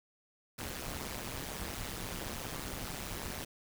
pink noise with amplitude modulation, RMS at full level -37 dBFS, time 0.58-3.45 s, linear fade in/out 10 ms, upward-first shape sine, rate 140 Hz, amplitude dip 90%, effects none

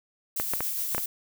violet noise with tremolo, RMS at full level -29 dBFS, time 0.36-1.06 s, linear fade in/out 5 ms, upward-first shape sine, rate 7.3 Hz, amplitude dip 30%
clicks, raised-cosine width 0.5 ms, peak -14 dBFS, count 5, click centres 0.399 / 0.536 / 0.606 / 0.948 / 0.981 s
effects none

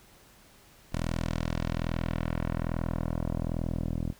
10% pulse tone with low-pass filter sweep, 41.2 Hz, E1, in tune, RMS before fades -31 dBFS, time 0.92-4.13 s, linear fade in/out 20 ms, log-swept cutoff 11000 to 350 Hz, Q 0.82, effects pink hiss -57 dBFS RMS until 4.19 s

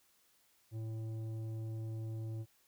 triangle tone with tanh clipping, 111.2 Hz, A2, 19 cents sharp, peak -40 dBFS, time 0.71-2.46 s, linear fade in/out 50 ms, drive 14 dB, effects white hiss -71 dBFS RMS until 2.67 s

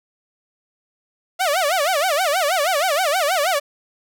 sawtooth tone with vibrato, 659.3 Hz, E5, in tune, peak -13 dBFS, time 1.39-3.6 s, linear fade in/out 20 ms, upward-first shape sine, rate 6.3 Hz, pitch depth 270 cents each way, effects none

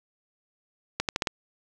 accelerating click train, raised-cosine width 0.2 ms, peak -8 dBFS, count 5, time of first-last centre 1-1.272 s, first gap 88 ms, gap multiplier 0.83, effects none

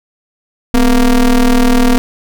square ring-modulated tone, 116 Hz, A#2, 8 cents flat, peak -4 dBFS, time 0.74-1.98 s, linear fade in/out 0 ms, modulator 136 Hz, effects none

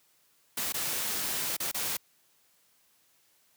white noise with dropouts, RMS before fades -32 dBFS, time 0.57-1.97 s, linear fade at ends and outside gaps 5 ms, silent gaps 0.724-0.741 / 1.568-1.601 / 1.715-1.744 s, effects white hiss -67 dBFS RMS until 3.56 s + high-pass 80 Hz 12 dB/octave

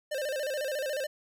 square tone with vibrato, 563 Hz, C#5, 27 cents sharp, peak -31 dBFS, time 0.11-1.07 s, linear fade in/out 10 ms, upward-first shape square, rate 14 Hz, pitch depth 110 cents each way, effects none

